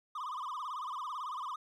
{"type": "tone with vibrato", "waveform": "triangle", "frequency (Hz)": 1108.7, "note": "C#6", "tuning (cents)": 0, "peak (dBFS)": -35, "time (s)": [0.15, 1.56], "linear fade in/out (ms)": 5, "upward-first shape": "sine", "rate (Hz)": 18, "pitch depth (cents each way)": 210, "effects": []}